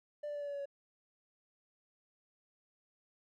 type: tone with pitch steps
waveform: triangle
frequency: 591 / 585.9 / 580.8 / 575.8 / 570.9 / 565.9 / 561.1 Hz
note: D5 / D5 / D5 / D5 / D5 / C#5 / C#5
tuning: +11 / -4 / -19 / -34 / -49 / +36 / +21 cents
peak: -35 dBFS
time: 0.23-0.657 s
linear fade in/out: 10 ms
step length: 61 ms
effects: tanh soft clip ceiling -33 dBFS